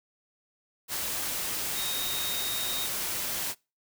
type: tone in noise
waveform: sine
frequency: 3729 Hz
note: A#7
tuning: in tune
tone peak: -33 dBFS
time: 1.74-2.89 s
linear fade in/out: 50 ms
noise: white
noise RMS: -32 dBFS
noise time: 0.88-3.55 s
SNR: -4 dB
effects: noise-tail reverb RT60 0.3 s tail -26 dB re dry